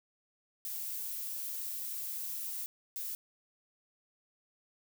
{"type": "noise bursts at uneven times", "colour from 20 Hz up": "violet", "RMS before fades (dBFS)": -39, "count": 2, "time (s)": [[0.65, 2.66], [2.96, 3.15]], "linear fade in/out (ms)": 0, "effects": []}